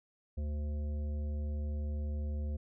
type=harmonic tone; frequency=74 Hz; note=D2; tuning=14 cents sharp; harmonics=1 / 3 / 5 / 7 / 9; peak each=-33 / -46 / -55 / -52 / -62 dBFS; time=0.37-2.57 s; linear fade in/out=10 ms; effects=none